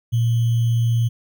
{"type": "tone with sample-and-hold", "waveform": "sine", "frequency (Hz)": 116.54, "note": "A#2", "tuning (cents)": 0, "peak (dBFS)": -15, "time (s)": [0.12, 1.09], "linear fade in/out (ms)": 20, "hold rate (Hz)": 3150, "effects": []}